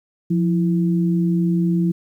sine tone pair together, 174.61 / 330.4 Hz, F3 / E4, 0 / +4 cents, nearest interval major seventh, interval 1104 cents, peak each -16 / -23 dBFS, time 0.3-1.92 s, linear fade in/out 10 ms, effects 9-bit

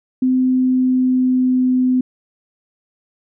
sine tone with pitch glide, 256.7 to 254.3 Hz, C4 to C4, -33 to -49 cents, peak -12 dBFS, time 0.22-2.01 s, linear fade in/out 5 ms, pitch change -16 cents, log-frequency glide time 0.36-1.74 s, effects none

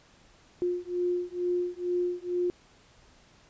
sine beating tone pair, 354.2 / 356.4 Hz, F4 / F4, +24 / +35 cents, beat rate 2.2 Hz, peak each -30 dBFS, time 0.62-2.5 s, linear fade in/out 0 ms, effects pink hiss -59 dBFS RMS until 3.49 s + resampled to 16000 Hz

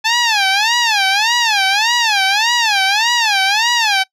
10% pulse tone with vibrato, 860 Hz, A5, 40 cents flat, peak -3 dBFS, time 0.04-4.04 s, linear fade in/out 20 ms, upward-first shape sine, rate 1.7 Hz, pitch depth 200 cents each way, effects noise-tail reverb RT60 0.1 s tail -22 dB re dry + low-pass 7000 Hz 12 dB/octave

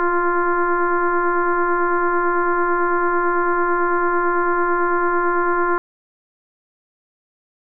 sine tone with frequency modulation, 698.5 Hz, F5, in tune, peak -15 dBFS, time 0-5.78 s, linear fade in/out 0 ms, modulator 347 Hz, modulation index 2.1, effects none

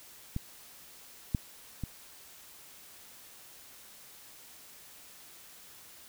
clicks, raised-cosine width 5 ms, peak -20 / -15 / -22 dBFS, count 3, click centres 0.364 / 1.348 / 1.837 s, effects white hiss -53 dBFS RMS until 6.08 s

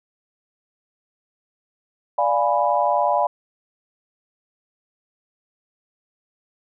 sine chord, D diminished seventh, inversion none, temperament equal, 587.3 / 698.5 / 830.6 / 987.8 Hz, D5 / F5 / Ab5 / Cb6, 0 / 0 / 0 / 0 cents, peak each -22 dBFS, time 2.18-3.27 s, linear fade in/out 5 ms, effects none

